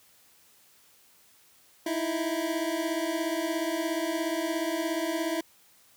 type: beating tone pair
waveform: 25% pulse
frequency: 315.6 / 332.6 Hz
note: D#4 / E4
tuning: +25 / +16 cents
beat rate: 17 Hz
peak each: -28 / -26 dBFS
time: 1.86-5.41 s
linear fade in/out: 5 ms
effects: white hiss -60 dBFS RMS until 5.96 s + high-pass 60 Hz 12 dB/octave